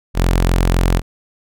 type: tone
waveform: sawtooth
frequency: 43.9 Hz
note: F1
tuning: 10 cents sharp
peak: -8 dBFS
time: 0.14-1.02 s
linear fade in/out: 50 ms
effects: none